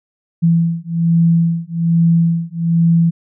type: beating tone pair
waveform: sine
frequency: 166.7 / 167.9 Hz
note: E3 / E3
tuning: +20 / +32 cents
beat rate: 1.2 Hz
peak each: -14 dBFS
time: 0.42-3.11 s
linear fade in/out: 20 ms
effects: none